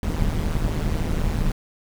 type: noise with amplitude modulation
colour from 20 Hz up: brown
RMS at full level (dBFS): -19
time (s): 0.03-1.52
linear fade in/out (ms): 2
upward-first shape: sine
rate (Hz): 157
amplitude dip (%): 80
effects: none